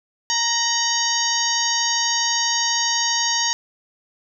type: harmonic tone with a mistuned harmonic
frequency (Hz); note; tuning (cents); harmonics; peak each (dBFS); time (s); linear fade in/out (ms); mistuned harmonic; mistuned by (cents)
932.3; A#5; 0; 1 / 2 / 3 / 4 / 5 / 6 / 7; -26 / -27 / -28 / -28 / -26 / -25 / -24; 0.3-3.53; 0; 3; +120
effects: none